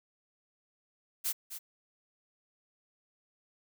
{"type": "noise with echo", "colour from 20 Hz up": "blue", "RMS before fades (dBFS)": -32, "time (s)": [1.24, 1.33], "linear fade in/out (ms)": 20, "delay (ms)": 260, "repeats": 1, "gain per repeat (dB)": -10, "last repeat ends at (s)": 1.59, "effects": []}